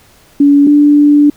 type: tone pair in turn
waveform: sine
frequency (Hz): 285.1 / 292.3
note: C#4 / D4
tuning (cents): +49 / -8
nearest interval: unison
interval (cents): 43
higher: second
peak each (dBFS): -3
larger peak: neither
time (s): 0.4-0.67 / 0.67-1.3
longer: second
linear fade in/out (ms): 5
effects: pink hiss -45 dBFS RMS until 1.36 s